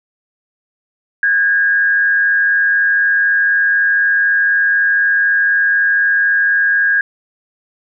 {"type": "tone with frequency modulation", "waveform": "sine", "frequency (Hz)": 1627, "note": "G#6", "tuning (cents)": -36, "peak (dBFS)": -10, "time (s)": [1.23, 7.01], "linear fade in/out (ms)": 2, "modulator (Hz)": 104, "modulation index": 0.55, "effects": []}